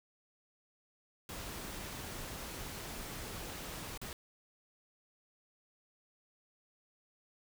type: noise with dropouts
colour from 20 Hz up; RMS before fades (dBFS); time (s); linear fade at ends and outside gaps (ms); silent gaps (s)
pink; -44; 1.29-4.13; 1; 3.976-4.015
effects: none